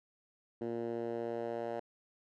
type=tone with band-pass filter sweep; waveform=10% pulse; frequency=116.8 Hz; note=A#2; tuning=4 cents sharp; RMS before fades=-38 dBFS; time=0.61-1.8 s; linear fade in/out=5 ms; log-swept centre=330 to 640 Hz; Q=1.6; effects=none